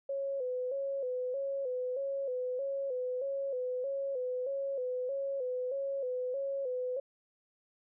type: tone with vibrato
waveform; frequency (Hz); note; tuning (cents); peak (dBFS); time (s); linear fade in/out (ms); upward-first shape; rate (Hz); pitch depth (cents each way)
sine; 526; C5; +9; -32; 0.09-7; 5; square; 1.6; 78
effects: none